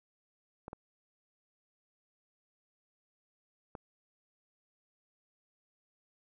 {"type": "clicks", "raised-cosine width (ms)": 1, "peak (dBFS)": -28, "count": 3, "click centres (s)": [0.681, 0.731, 3.752], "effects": []}